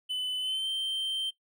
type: tone with pitch glide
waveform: triangle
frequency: 3012 to 3129 Hz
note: F#7 to G7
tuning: +30 to -4 cents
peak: -27 dBFS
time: 0.09-1.31 s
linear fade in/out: 20 ms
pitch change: +66 cents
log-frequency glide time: 0.39-0.69 s
effects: noise-tail reverb RT60 0.1 s tail -17 dB re dry